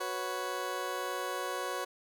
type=chord; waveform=20% pulse; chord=F# suspended fourth; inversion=none; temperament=just; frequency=370 / 493.3 / 555 Hz; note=F#4 / B4 / C#5; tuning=0 / -2 / +2 cents; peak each=-34 dBFS; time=0-1.85 s; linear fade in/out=10 ms; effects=none